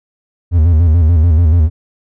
triangle tone with vibrato, 82 Hz, E2, 9 cents flat, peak -4 dBFS, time 0.51-1.7 s, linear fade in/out 50 ms, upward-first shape square, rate 6.9 Hz, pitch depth 93 cents each way, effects none

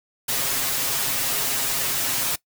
white noise with comb filter, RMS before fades -24 dBFS, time 0.28-2.36 s, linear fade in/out 10 ms, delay 7.4 ms, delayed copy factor +0.85, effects noise-tail reverb RT60 0.1 s tail -20 dB re dry

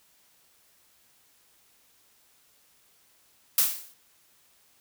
blue noise with exponential decay, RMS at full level -18 dBFS, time 3.58-3.94 s, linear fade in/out 2 ms, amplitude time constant 78 ms, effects white hiss -63 dBFS RMS until 4.8 s

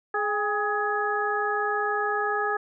harmonic tone with a mistuned harmonic, 419.5 Hz, G#4, 17 cents sharp, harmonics 1 / 2 / 3 / 4, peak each -29 / -29 / -29 / -29 dBFS, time 0.14-2.57 s, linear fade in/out 5 ms, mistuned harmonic 2, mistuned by -56 cents, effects none

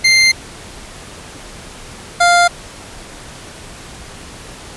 25% pulse tone pair in turn, 2093 / 698.5 Hz, C7 / F5, 0 / 0 cents, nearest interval octave + perfect fifth, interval 1900 cents, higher first, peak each -4 dBFS, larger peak neither, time 0.04-0.32 / 2.2-2.48 s, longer neither, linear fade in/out 10 ms, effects pink hiss -34 dBFS RMS until 4.76 s + resampled to 24000 Hz

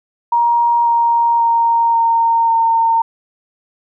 sine tone with pitch steps, 943 / 935.4 / 927.9 / 920.4 / 913 Hz, A#5 / A#5 / A#5 / A#5 / A#5, +20 / +6 / -8 / -22 / -36 cents, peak -10 dBFS, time 0.32-3.02 s, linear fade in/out 5 ms, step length 540 ms, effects none

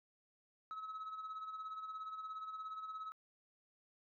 sine tone with tremolo, 1287 Hz, E6, 42 cents flat, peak -39 dBFS, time 0.71-3.12 s, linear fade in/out 0 ms, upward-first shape sine, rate 17 Hz, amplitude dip 60%, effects tanh soft clip ceiling -41 dBFS

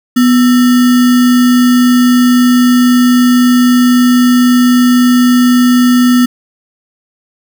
sine tone with sample-and-hold, 246.9 Hz, B3, in tune, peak -4 dBFS, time 0.16-6.26 s, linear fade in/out 10 ms, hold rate 1575 Hz, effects none

